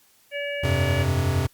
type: harmonic tone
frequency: 572 Hz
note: D5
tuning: 46 cents flat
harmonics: 1 / 3 / 4 / 5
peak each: -29 / -34 / -33 / -36 dBFS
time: 0.31-1.06 s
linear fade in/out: 50 ms
type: chord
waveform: square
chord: F suspended second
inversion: none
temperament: equal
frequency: 87.31 / 98 / 130.81 Hz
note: F2 / G2 / C3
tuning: 0 / 0 / 0 cents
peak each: -25 / -27 / -25 dBFS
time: 0.63-1.47 s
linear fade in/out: 10 ms
effects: white hiss -59 dBFS RMS until 1.53 s + Opus 48 kbps